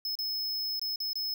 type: tone with dropouts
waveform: square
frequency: 5190 Hz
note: E8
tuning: 28 cents flat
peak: -31 dBFS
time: 0.05-1.34 s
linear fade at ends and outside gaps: 2 ms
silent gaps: 0.154-0.188 / 0.795-0.815 / 0.959-1.002 / 1.132-1.155 s
effects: none